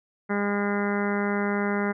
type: harmonic tone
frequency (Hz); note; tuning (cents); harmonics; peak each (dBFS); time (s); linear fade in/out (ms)
203.1; G#3; -38; 1 / 2 / 3 / 4 / 5 / 6 / 7 / 8 / 9 / 10; -26 / -29 / -35 / -35 / -37 / -38 / -34 / -38 / -38 / -37; 0.29-1.93; 20
effects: none